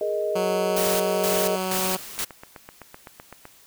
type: chord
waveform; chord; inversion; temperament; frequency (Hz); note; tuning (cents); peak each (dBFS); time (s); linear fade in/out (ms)
sine; Ab suspended second; none; equal; 415.3 / 466.2 / 622.3; Ab4 / Bb4 / Eb5; 0 / 0 / 0; -27 / -31 / -25; 0.01-1.56; 2
type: tone with pitch glide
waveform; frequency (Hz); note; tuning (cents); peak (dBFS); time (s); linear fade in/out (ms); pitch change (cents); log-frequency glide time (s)
10% pulse; 185 to 186.83; F#3 to F#3; 0 to +17; -17; 0.35-1.97; 10; +17; 0.49-1.07
type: noise with tremolo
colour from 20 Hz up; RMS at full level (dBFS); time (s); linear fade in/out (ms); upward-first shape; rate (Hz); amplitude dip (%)
white; -27; 0.76-2.25; 10; square; 2.1; 75
type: click train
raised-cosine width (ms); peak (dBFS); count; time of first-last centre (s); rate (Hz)
0.5; -24; 11; 2.18-3.454; 7.85
effects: white hiss -53 dBFS RMS until 3.66 s